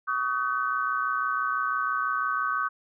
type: tone cluster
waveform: sine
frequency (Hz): 1131 / 1257 / 1519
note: C#6 / D#6 / F#6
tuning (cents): +34 / +17 / +45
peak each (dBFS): -29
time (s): 0.07-2.69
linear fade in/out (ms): 20
effects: none